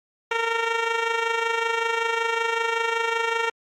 10% pulse tone with amplitude modulation, 459 Hz, A#4, 27 cents flat, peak -11 dBFS, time 0.31-3.5 s, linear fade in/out 5 ms, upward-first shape sine, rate 25.3 Hz, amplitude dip 55%, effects low-pass 4000 Hz 12 dB/octave + Opus 48 kbps

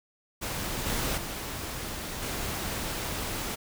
pink noise with level steps, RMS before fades -33 / -30 / -36 / -33 dBFS, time 0.41-3.56 s, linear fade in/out 20 ms, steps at 0.86 / 1.17 / 2.22 s, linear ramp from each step 10 ms, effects none

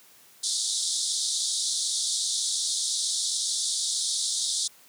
pink band-pass noise, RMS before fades -28 dBFS, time 0.43-4.68 s, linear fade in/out 10 ms, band 3500 to 9900 Hz, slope 96 dB/octave, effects white hiss -55 dBFS RMS until 4.88 s + high-pass 100 Hz 12 dB/octave

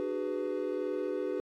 triangle chord, G# half-diminished seventh, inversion second, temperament just, 299 / 373.8 / 415.3 / 498.4 Hz, D4 / F#4 / G#4 / B4, +31 / +18 / 0 / +16 cents, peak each -36 / -33 / -35 / -34 dBFS, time 0-1.4 s, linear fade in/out 0 ms, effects tanh soft clip ceiling -19 dBFS + AAC 48 kbps

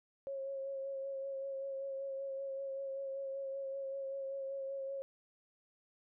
sine tone with vibrato, 544 Hz, C#5, 33 cents flat, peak -38 dBFS, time 0.27-5.02 s, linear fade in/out 0 ms, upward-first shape sine, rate 5.2 Hz, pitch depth 22 cents each way, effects none

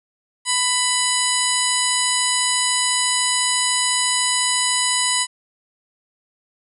harmonic tone with a mistuned harmonic, 994 Hz, B5, 11 cents sharp, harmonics 1 / 2 / 3 / 4 / 5 / 7 / 8 / 9 / 10, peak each -26 / -26 / -26 / -26 / -26 / -26 / -26 / -26 / -26 dBFS, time 0.45-5.27 s, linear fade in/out 50 ms, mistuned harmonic 7, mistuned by -16 cents, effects none

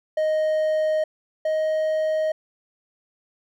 triangle tone pair in turn, 622.3 / 625.9 Hz, D#5 / D#5, 0 / +10 cents, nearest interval unison, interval 10 cents, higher second, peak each -17 / -18 dBFS, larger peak first, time 0.17-1.04 / 1.45-2.32 s, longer neither, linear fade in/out 5 ms, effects none

